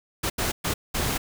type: noise bursts at uneven times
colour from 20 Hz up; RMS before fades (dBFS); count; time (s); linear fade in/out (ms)
pink; -26; 4; 0.23-0.3 / 0.38-0.52 / 0.64-0.74 / 0.94-1.18; 10
effects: none